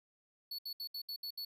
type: tone bursts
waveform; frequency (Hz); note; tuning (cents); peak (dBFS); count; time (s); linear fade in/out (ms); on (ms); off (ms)
square; 4425; C#8; -4; -40; 7; 0.51-1.45; 5; 76; 68
effects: none